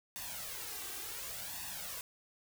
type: noise with flanger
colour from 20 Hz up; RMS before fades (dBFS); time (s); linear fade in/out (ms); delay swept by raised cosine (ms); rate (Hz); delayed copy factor
white; -43; 0.16-2.01; 0; 1.1 to 2.6; 0.69; +0.7
effects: none